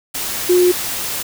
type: tone in noise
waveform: sine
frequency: 359 Hz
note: F4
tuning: 48 cents sharp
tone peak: -9 dBFS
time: 0.49-0.72 s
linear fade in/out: 10 ms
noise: white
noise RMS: -23 dBFS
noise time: 0.14-1.23 s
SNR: +11 dB
effects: none